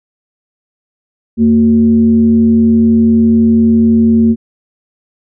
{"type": "tone with frequency modulation", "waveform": "sine", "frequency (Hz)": 228, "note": "A#3", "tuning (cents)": -38, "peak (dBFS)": -5, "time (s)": [1.37, 4.36], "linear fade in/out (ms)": 50, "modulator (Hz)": 142, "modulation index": 0.41, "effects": []}